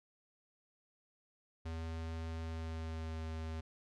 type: tone with pitch glide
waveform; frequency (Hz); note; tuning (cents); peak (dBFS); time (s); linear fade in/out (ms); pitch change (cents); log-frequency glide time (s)
square; 81.5 to 80.15; E2 to E2; -19 to -48; -40; 1.65-3.61; 10; -29; 2.38-3.23
effects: low-pass 6000 Hz 12 dB/octave